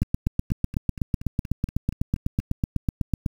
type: two click trains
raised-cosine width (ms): 5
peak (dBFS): -9 / -23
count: 27 / 11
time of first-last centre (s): 0.02-3.262 / 0.03-2.4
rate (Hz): 8.02 / 4.22
effects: 7-bit